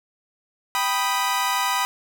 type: chord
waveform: sawtooth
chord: G augmented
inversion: none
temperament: equal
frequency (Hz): 784 / 987.8 / 1244.5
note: G5 / B5 / D#6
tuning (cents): 0 / 0 / 0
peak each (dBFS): -24 / -19 / -23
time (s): 0.75-1.85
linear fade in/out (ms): 0
effects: none